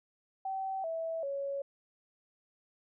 sine tone with pitch steps, 769 / 654.2 / 556.5 Hz, G5 / E5 / C#5, -33 / -13 / +7 cents, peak -33 dBFS, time 0.45-1.62 s, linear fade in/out 5 ms, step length 390 ms, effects none

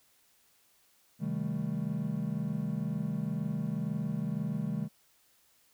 triangle chord, A half-diminished seventh, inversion first, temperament just, 132 / 158.4 / 198 / 220 Hz, C3 / Eb3 / G3 / A3, +16 / +31 / +18 / 0 cents, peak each -37 / -33 / -34 / -35 dBFS, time 1.19-4.89 s, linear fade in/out 50 ms, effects white hiss -67 dBFS RMS until 5.73 s

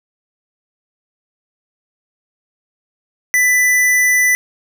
square tone, 1990 Hz, B6, 13 cents sharp, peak -11 dBFS, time 3.34-4.35 s, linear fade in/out 0 ms, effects none

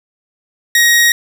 sawtooth tone, 1885 Hz, A#6, 19 cents sharp, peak -4 dBFS, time 0.75-1.12 s, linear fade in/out 2 ms, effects none

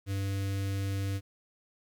square tone with notch filter, 98 Hz, G2, in tune, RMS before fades -32 dBFS, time 0.06-1.21 s, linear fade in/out 50 ms, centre 890 Hz, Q 0.88, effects 12-bit

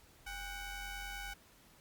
20% pulse ring-modulated tone, 760 Hz, F#5, 46 cents sharp, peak -34 dBFS, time 0.26-1.34 s, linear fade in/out 10 ms, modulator 715 Hz, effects pink hiss -63 dBFS RMS until 1.8 s + Opus 48 kbps

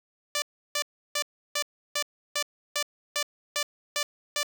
5% pulse tone bursts, 587.3 Hz, D5, in tune, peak -14 dBFS, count 11, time 0.35-4.431 s, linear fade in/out 2 ms, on 71 ms, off 330 ms, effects none

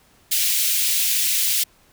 white high-pass noise, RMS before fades -20 dBFS, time 0.31-1.64 s, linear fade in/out 10 ms, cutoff 2300 Hz, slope 24 dB/octave, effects pink hiss -56 dBFS RMS until 1.92 s

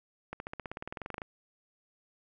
accelerating click train, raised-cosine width 0.5 ms, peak -23 dBFS, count 18, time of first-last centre 0.33-1.218 s, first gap 71 ms, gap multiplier 0.96, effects none

